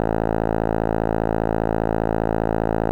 5% pulse tone with low-pass filter, 55 Hz, A1, in tune, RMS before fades -21 dBFS, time 0-2.91 s, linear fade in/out 0 ms, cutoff 1000 Hz, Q 1.8, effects 8-bit

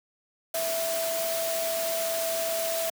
sine tone in noise, 660 Hz, E5, 2 cents sharp, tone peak -28 dBFS, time 0.54-2.9 s, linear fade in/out 5 ms, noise white, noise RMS -32 dBFS, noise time 0.54-2.9 s, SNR +1 dB, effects high-pass 200 Hz 12 dB/octave

